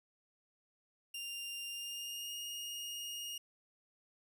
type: tone with pitch glide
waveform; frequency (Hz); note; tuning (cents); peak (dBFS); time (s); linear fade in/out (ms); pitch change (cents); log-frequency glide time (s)
sawtooth; 2794 to 2854; F7 to F7; 0 to +37; -38; 1.14-3.38; 5; +37; 1.68-2.36
effects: none